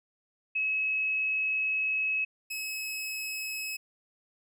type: tone pair in turn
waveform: sine / sawtooth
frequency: 2571 / 2571 Hz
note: E7 / E7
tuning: -44 / -44 cents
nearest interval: unison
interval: 0 cents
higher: neither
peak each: -26 / -30 dBFS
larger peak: first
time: 0.55-2.25 / 2.5-3.77 s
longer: first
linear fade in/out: 10 ms
effects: none